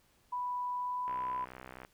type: tone with pitch glide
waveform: sine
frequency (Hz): 987.8 to 1000.4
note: B5 to B5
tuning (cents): 0 to +22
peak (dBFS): -33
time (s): 0.32-1.45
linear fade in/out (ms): 10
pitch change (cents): +22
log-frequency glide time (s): 0.74-1.31
type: click train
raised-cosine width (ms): 0.5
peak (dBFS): -31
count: 50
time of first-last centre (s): 1.08-1.849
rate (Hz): 63.7
effects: pink hiss -69 dBFS RMS until 1.93 s